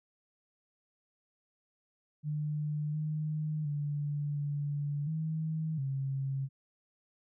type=tone with pitch steps; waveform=sine; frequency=150.1 / 153.6 / 146 / 144.8 / 158.3 / 135.9 Hz; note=D3 / D#3 / D3 / D3 / D#3 / C#3; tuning=+38 / -22 / -10 / -24 / +30 / -34 cents; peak=-31 dBFS; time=2.23-6.49 s; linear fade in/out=50 ms; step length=710 ms; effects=none